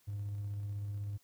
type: tone with tremolo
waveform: triangle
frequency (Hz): 101.9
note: G#2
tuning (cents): -32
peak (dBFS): -32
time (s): 0.07-1.18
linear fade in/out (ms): 20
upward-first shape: square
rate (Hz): 16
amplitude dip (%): 25
effects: tanh soft clip ceiling -32 dBFS + white hiss -70 dBFS RMS until 1.23 s